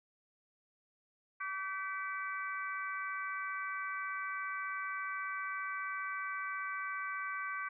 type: harmonic tone with a mistuned harmonic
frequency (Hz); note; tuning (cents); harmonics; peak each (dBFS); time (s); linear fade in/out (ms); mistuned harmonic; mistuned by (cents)
383.6; G4; -37; 3 / 4 / 5 / 6; -40 / -41 / -44 / -46; 1.4-7.69; 10; 5; +54
effects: none